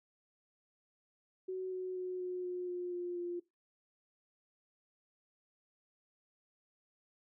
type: tone with pitch steps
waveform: sine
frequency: 373.2 / 369.8 / 366.4 / 363 / 359.7 / 356.3 / 353.1 / 349.8 Hz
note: F#4 / F#4 / F#4 / F#4 / F#4 / F4 / F4 / F4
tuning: +15 / -1 / -17 / -33 / -49 / +35 / +19 / +3 cents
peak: -36 dBFS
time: 1.48-3.4 s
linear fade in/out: 10 ms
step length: 240 ms
effects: noise-tail reverb RT60 0.2 s tail -20 dB re dry